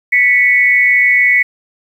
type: tone pair together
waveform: sine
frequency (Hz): 1971.5 / 2218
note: B6 / C#7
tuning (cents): -4 / 0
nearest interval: major second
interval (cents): 204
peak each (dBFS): -10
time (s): 0.12-1.43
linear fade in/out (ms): 10
effects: 7-bit

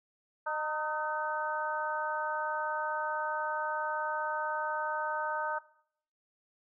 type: harmonic tone with a mistuned harmonic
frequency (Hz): 305.4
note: D#4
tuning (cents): -32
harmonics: 2 / 3 / 4 / 5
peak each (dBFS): -38 / -34 / -37 / -37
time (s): 0.46-5.59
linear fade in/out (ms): 10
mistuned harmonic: 4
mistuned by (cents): +42
effects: noise-tail reverb RT60 0.6 s tail -18 dB re dry

